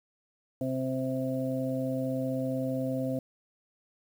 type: harmonic tone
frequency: 130.81 Hz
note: C3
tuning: in tune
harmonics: 1 / 2 / 4 / 5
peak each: -35 / -31 / -34 / -38 dBFS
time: 0.61-3.19 s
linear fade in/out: 2 ms
effects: 9-bit